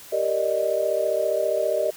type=chord; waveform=sine; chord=Eb major seventh; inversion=first; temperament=equal; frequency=392 / 466.2 / 587.3 / 622.3 Hz; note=G4 / Bb4 / D5 / Eb5; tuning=0 / 0 / 0 / 0 cents; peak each=-29 / -28 / -26 / -23 dBFS; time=0.12-1.91 s; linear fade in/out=10 ms; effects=white hiss -44 dBFS RMS until 1.96 s